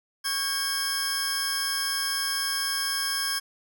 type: tone cluster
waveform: sawtooth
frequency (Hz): 1112 / 1608 / 5260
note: C#6 / G6 / E8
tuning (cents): +5 / +44 / -5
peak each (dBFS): -32 / -26 / -26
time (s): 0.24-3.4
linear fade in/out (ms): 20
effects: none